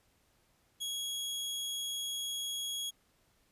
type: tone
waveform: sawtooth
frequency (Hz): 3322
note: G#7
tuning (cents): 0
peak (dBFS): -32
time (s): 0.8-2.91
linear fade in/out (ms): 20
effects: pink hiss -71 dBFS RMS until 3.51 s + resampled to 32000 Hz